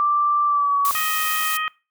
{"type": "tone with pitch glide", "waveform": "sine", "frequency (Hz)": [1175, 1131.7], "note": ["D6", "C#6"], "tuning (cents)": [1, 35], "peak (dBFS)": -16, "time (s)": [0, 0.91], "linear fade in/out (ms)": 0, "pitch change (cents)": -66, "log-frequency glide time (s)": [0.46, 0.77]}
{"type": "noise", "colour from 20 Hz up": "blue", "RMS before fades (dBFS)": -26, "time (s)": [0.85, 1.57], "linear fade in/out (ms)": 0}
{"type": "harmonic tone", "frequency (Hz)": 627, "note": "D#5", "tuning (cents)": 13, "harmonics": [2, 3, 4, 5], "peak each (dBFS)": [-24, -28, -30, -32], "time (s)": [0.95, 1.68], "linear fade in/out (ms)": 0}
{"effects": ["noise-tail reverb RT60 0.3 s tail -22 dB re dry"]}